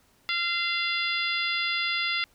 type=harmonic tone; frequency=690 Hz; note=F5; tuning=21 cents flat; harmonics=2 / 3 / 4 / 5 / 6 / 7; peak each=-33 / -29 / -32 / -32 / -37 / -35 dBFS; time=0.29-2.24 s; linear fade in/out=0 ms; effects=pink hiss -63 dBFS RMS until 2.34 s